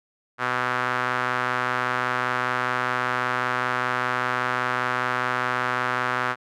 sawtooth tone with band-pass filter, 125.1 Hz, B2, 23 cents sharp, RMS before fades -25 dBFS, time 0.38-6.36 s, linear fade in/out 50 ms, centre 1400 Hz, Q 2.4, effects none

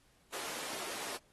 pink high-pass noise, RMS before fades -42 dBFS, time 0.32-1.18 s, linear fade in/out 20 ms, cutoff 400 Hz, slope 12 dB/octave, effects pink hiss -69 dBFS RMS until 1.32 s + AAC 32 kbps

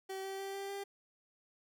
30% pulse tone with pitch steps, 383.6 / 387.2 / 390.8 / 394.4 / 398 Hz, G4 / G4 / G4 / G4 / G4, -37 / -21 / -5 / +11 / +26 cents, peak -37 dBFS, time 0.09-0.84 s, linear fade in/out 10 ms, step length 150 ms, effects none

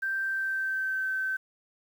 sine tone with pitch glide, 1568 to 1540.2 Hz, G6 to G6, 0 to -31 cents, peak -27 dBFS, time 0.02-1.37 s, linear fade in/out 10 ms, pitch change -31 cents, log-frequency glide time 0.23-1.08 s, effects 9-bit

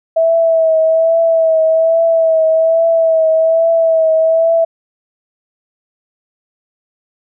sine tone with vibrato, 651 Hz, E5, 22 cents flat, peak -8 dBFS, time 0.16-4.65 s, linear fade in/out 10 ms, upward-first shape triangle, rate 1.2 Hz, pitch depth 36 cents each way, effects none

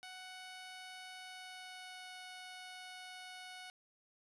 10% pulse tone with pitch glide, 742 to 736.9 Hz, F#5 to F#5, +5 to -7 cents, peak -40 dBFS, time 0.03-3.7 s, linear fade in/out 0 ms, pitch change -12 cents, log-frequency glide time 1.15-2.16 s, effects resampled to 24000 Hz + 11-bit

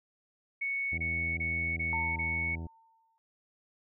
sine tone bursts, 2217 Hz, C#7, in tune, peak -30 dBFS, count 5, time 0.61-2.556 s, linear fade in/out 10 ms, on 370 ms, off 24 ms
harmonic tone, 82.41 Hz, E2, in tune, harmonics 1 / 2 / 3 / 4 / 5 / 6 / 7 / 8 / 9, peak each -37 / -43 / -47 / -49 / -56 / -63 / -59 / -62 / -60 dBFS, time 0.92-2.67 s, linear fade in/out 5 ms
sine tone with exponential decay, 903 Hz, A5, 45 cents sharp, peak -32 dBFS, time 1.93-3.18 s, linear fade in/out 0 ms, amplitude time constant 270 ms
effects none

